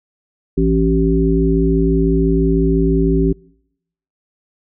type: harmonic tone with a mistuned harmonic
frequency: 55 Hz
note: A1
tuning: in tune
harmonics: 1 / 3 / 5 / 7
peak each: -17 / -17 / -17 / -17 dBFS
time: 0.57-3.33 s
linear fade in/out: 10 ms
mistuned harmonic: 3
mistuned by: +42 cents
effects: noise-tail reverb RT60 0.8 s tail -26 dB re dry